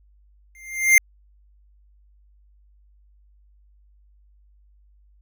square tone with exponential growth, 2102 Hz, C7, 7 cents sharp, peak -8 dBFS, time 0.55-0.98 s, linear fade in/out 1 ms, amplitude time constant 92 ms, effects added 50 Hz sine -53 dBFS peak until 5.21 s

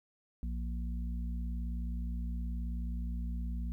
harmonic tone, 59 Hz, A#1, 22 cents sharp, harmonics 1 / 3 / 4, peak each -34 / -44 / -46 dBFS, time 0.43-3.72 s, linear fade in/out 0 ms, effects 12-bit

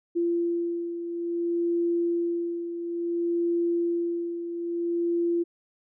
sine beating tone pair, 342.1 / 342.68 Hz, F4 / F4, -36 / -33 cents, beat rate 0.58 Hz, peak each -25 / -32 dBFS, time 0.15-5.44 s, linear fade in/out 20 ms, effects none

